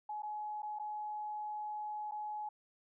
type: tone with dropouts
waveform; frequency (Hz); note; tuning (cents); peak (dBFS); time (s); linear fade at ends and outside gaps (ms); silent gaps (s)
sine; 845; G#5; +30; -38; 0.09-2.49; 5; 0.222-0.231 / 0.621-0.629 / 0.788-0.796 / 2.112-2.119
effects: none